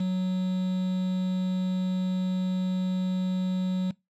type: tone with quantisation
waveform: triangle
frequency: 185 Hz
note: F#3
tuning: in tune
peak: -22 dBFS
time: 0-3.91 s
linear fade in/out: 5 ms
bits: 7
effects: noise-tail reverb RT60 0.2 s tail -22 dB re dry + low-pass 5000 Hz 12 dB/octave